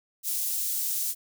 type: high-pass noise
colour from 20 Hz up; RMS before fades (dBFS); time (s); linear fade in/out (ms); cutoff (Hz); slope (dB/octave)
white; -29; 0.23-1.15; 50; 6400; 12
effects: none